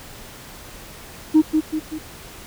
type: tone with echo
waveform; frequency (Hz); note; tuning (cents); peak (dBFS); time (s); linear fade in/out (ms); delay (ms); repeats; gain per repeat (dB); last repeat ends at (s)
sine; 311.5; D#4; +2; -7; 1.34-1.42; 20; 190; 3; -6; 1.99
effects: tanh soft clip ceiling -7 dBFS + pink hiss -40 dBFS RMS until 2.46 s